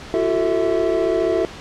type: tone cluster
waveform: triangle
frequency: 343.2 / 377.6 / 444.1 / 653 Hz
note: F4 / F#4 / A4 / E5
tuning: -30 / +35 / +16 / -17 cents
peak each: -20 dBFS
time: 0.14-1.45 s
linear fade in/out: 0 ms
effects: pink hiss -36 dBFS RMS until 1.6 s + low-pass 5000 Hz 12 dB/octave